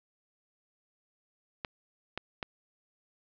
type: clicks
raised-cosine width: 0.3 ms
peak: -18 dBFS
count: 3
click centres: 1.648 / 2.176 / 2.428 s
effects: low-pass 5000 Hz 12 dB/octave